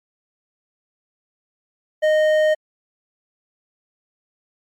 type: tone with hard clipping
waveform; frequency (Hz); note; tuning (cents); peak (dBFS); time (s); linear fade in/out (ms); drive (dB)
sine; 618; D#5; -12; -15; 2.02-2.55; 20; 8
effects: MP3 96 kbps